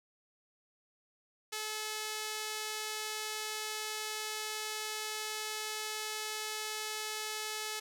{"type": "tone with band-pass filter", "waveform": "sawtooth", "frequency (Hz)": 430.7, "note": "A4", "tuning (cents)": -37, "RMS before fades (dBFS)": -39, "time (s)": [1.52, 7.8], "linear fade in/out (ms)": 10, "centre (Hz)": 6300, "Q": 0.52, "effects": []}